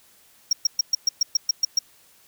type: tone bursts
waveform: triangle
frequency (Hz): 5588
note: F8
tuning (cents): 0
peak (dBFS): -14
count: 10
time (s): 0.51-1.79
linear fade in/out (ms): 5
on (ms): 20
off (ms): 120
effects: white hiss -56 dBFS RMS until 2.27 s